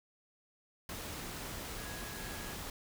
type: tone in noise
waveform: sine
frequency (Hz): 1661.2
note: G#6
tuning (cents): 0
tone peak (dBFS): -51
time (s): 1.78-2.54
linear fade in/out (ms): 2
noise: pink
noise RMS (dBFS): -43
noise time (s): 0.89-2.7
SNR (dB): -11
effects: none